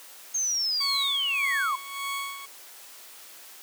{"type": "linear sweep", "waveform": "sine", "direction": "down", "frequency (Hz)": [6480, 990], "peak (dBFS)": -24, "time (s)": [0.34, 1.76], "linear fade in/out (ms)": 10}
{"type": "tone with tremolo", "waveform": "20% pulse", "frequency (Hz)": 1110, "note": "C#6", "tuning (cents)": 2, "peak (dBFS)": -24, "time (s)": [0.8, 2.46], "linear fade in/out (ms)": 10, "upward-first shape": "sine", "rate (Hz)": 1.7, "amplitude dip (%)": 70}
{"effects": ["white hiss -47 dBFS RMS until 3.62 s", "high-pass 400 Hz 12 dB/octave"]}